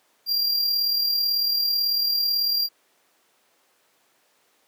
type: tone with amplitude modulation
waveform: square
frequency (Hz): 4760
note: D8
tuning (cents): +22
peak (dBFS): -19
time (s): 0.26-2.69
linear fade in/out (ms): 50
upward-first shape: sine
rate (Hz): 38.1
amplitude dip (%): 40
effects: pink hiss -63 dBFS RMS until 4.67 s + high-pass 400 Hz 12 dB/octave

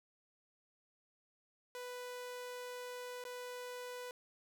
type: tone with dropouts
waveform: sawtooth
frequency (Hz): 495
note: B4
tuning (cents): +4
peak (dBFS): -40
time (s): 1.75-4.11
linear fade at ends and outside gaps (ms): 1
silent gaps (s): 3.24-3.251
effects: none

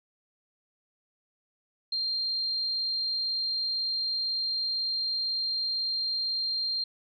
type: tone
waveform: sine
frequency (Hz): 4186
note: C8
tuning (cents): 0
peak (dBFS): -27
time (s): 1.92-6.84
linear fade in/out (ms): 5
effects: none

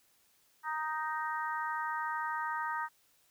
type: harmonic tone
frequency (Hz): 311.1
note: D#4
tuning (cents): 0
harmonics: 3 / 4 / 5 / 6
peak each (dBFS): -36 / -38 / -40 / -42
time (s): 0.63-2.89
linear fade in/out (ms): 50
effects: white hiss -69 dBFS RMS until 3.3 s

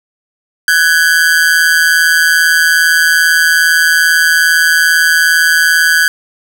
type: ring-modulated tone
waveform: 45% pulse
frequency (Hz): 1580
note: G6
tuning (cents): +13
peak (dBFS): -4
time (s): 0.68-6.08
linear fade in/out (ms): 0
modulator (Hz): 81.2
effects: none

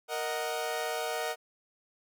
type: chord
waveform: sawtooth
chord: D# minor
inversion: second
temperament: equal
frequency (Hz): 466.2 / 622.3 / 740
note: A#4 / D#5 / F#5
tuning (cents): 0 / 0 / 0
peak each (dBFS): -32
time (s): 0.08-1.36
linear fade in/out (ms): 50
effects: none

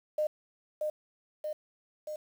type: tone with echo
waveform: sine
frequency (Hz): 609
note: D#5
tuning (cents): -37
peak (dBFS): -26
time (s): 0.18-0.27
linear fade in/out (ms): 5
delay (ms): 630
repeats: 3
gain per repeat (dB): -3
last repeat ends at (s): 2.16
effects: 9-bit

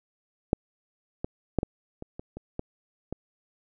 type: clicks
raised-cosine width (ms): 2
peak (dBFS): -7 / -16 / -9 / -14 / -24 / -24 / -25 / -17 / -19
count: 9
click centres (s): 0.531 / 1.245 / 1.587 / 1.631 / 2.024 / 2.195 / 2.37 / 2.594 / 3.126
effects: none

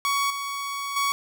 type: tone with level steps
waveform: sawtooth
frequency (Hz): 1121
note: C#6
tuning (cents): +19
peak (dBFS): -18 / -25 / -18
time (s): 0.05-1.12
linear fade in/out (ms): 0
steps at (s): 0.3 / 0.96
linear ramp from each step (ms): 5
effects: none

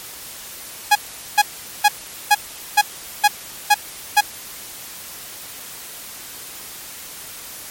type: tone bursts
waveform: sawtooth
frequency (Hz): 830.6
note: G#5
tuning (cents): 0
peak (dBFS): -5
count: 8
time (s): 0.91-4.21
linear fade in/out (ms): 10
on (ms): 45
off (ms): 420
effects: white hiss -35 dBFS RMS until 7.7 s + MP3 64 kbps

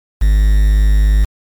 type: tone with quantisation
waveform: triangle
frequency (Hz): 51.4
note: G#1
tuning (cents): -17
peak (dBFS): -5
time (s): 0.21-1.25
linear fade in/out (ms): 10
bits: 5
effects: MP3 96 kbps

